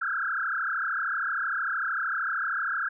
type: tone with frequency modulation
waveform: sine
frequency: 1480 Hz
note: F#6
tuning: in tune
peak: -26 dBFS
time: 0.01-2.89 s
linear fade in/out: 10 ms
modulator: 33.1 Hz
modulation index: 5.1
effects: none